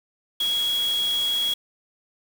sine tone in noise, 3322 Hz, G#7, in tune, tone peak -21 dBFS, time 0.4-1.54 s, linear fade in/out 5 ms, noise white, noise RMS -35 dBFS, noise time 0.4-1.54 s, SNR +11 dB, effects none

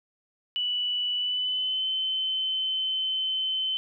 sine tone with pitch glide, 2960 to 3064 Hz, F#7 to G7, 0 to -40 cents, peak -25 dBFS, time 0.56-3.77 s, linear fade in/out 0 ms, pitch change +60 cents, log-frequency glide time 1.16-1.86 s, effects none

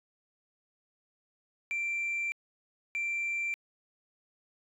sine tone bursts at uneven times, 2354 Hz, D7, 3 cents sharp, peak -28 dBFS, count 2, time 1.71-2.32 / 2.95-3.54 s, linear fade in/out 0 ms, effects tanh soft clip ceiling -28 dBFS

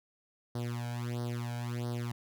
sawtooth tone with flanger, 120 Hz, B2, 49 cents flat, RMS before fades -36 dBFS, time 0.55-2.12 s, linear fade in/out 5 ms, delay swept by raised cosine 0.2 to 1.3 ms, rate 1.5 Hz, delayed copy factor +0.9, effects none

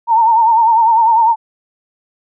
sine tone with vibrato, 909 Hz, A#5, 44 cents flat, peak -7 dBFS, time 0.07-1.36 s, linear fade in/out 50 ms, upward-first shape sine, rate 10 Hz, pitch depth 69 cents each way, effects none

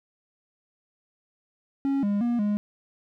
triangle tone with pitch steps, 275.2 / 203.3 / 238.6 / 207.1 Hz, C#4 / G#3 / A#3 / G#3, -12 / -37 / +41 / -5 cents, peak -20 dBFS, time 1.85-2.57 s, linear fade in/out 0 ms, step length 180 ms, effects none

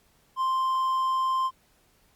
triangle tone, 1046.5 Hz, C6, in tune, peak -21 dBFS, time 0.36-1.51 s, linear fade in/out 50 ms, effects pink hiss -64 dBFS RMS until 2.15 s + Opus 48 kbps

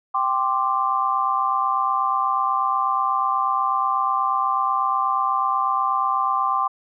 sine chord, G suspended fourth, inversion none, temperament equal, 784 / 1046.5 / 1174.7 Hz, G5 / C6 / D6, 0 / 0 / 0 cents, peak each -25 / -22 / -22 dBFS, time 0.14-6.68 s, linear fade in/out 10 ms, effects none

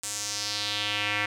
square tone with band-pass filter sweep, 103.83 Hz, G#2, in tune, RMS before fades -30 dBFS, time 0.03-1.26 s, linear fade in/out 5 ms, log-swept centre 8000 to 2100 Hz, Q 2.5, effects none

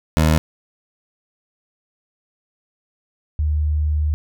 20% pulse / sine tone pair in turn, 78.5 / 75.6 Hz, D#2 / D#2, +16 / -49 cents, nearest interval minor second, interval 65 cents, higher first, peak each -8 / -16 dBFS, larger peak first, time 0.17-0.38 / 3.39-4.14 s, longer second, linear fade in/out 0 ms, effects none

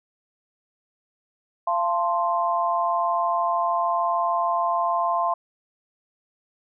sine chord, F major, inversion none, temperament equal with one note detuned, 686.5 / 880 / 1046.5 Hz, F5 / A5 / C6, -30 / 0 / 0 cents, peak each -24 / -28 / -23 dBFS, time 1.67-5.34 s, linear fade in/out 5 ms, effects none

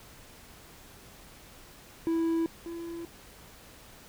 triangle tone pair in turn, 329.4 / 337.3 Hz, E4 / E4, -1 / +40 cents, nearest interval unison, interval 41 cents, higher second, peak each -23 / -34 dBFS, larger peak first, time 2.07-2.46 / 2.66-3.05 s, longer neither, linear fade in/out 0 ms, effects pink hiss -52 dBFS RMS until 4.08 s

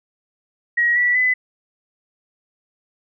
sine tone with pitch steps, 1900 / 1953.4 / 2008 Hz, A#6 / B6 / B6, +33 / -20 / +28 cents, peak -14 dBFS, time 0.77-1.34 s, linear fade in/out 10 ms, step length 190 ms, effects none

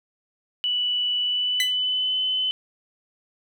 sine tone with pitch glide, 2960 to 3031 Hz, F#7 to F#7, 0 to +41 cents, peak -21 dBFS, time 0.64-2.51 s, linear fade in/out 0 ms, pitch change +41 cents, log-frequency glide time 1.2-2.2 s
sawtooth tone with exponential decay, 2007 Hz, B6, 27 cents sharp, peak -15 dBFS, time 1.6-1.76 s, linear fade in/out 1 ms, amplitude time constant 33 ms
effects none

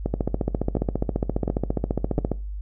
two click trains, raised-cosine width 2 ms, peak -10 / -9 dBFS, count 4 / 33, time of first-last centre 0.06-2.188 / 0.14-2.317 s, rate 1.41 / 14.7 Hz, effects noise-tail reverb RT60 0.3 s tail -20 dB re dry + added 50 Hz sine -29 dBFS peak until 2.61 s

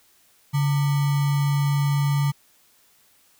sine tone with sample-and-hold, 142.2 Hz, C#3, 45 cents sharp, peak -18 dBFS, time 0.53-2.32 s, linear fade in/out 20 ms, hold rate 1050 Hz, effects white hiss -59 dBFS RMS until 3.39 s

